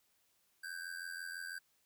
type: ring-modulated tone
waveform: square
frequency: 1569 Hz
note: G6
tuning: 1 cent sharp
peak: -40 dBFS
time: 0.63-1.59 s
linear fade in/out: 10 ms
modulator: 43 Hz
effects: white hiss -75 dBFS RMS until 1.85 s